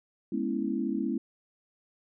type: chord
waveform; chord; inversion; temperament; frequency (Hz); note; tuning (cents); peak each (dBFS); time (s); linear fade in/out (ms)
sine; C# minor seventh; second; equal with one note detuned; 207.7 / 240.9 / 277.2 / 329.6; G#3 / B3 / C#4 / E4; 0 / -43 / 0 / 0; -33; 0.32-1.18; 5
effects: none